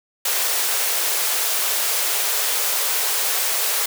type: high-pass noise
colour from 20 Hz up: white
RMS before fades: -21 dBFS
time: 0.25-3.86 s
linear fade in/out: 5 ms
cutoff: 390 Hz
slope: 48 dB/octave
effects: none